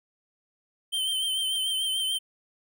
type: tone with vibrato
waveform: square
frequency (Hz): 3108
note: G7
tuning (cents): -16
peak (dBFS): -26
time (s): 0.92-2.19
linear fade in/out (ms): 20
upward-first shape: triangle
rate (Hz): 6.8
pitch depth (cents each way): 43
effects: none